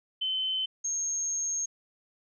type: tone pair in turn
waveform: sine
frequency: 3061 / 6486 Hz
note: G7 / G#8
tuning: -42 / -42 cents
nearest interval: octave + minor second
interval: 1300 cents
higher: second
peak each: -27 / -28 dBFS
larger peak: first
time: 0.21-0.66 / 0.84-1.66 s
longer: second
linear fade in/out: 10 ms
effects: none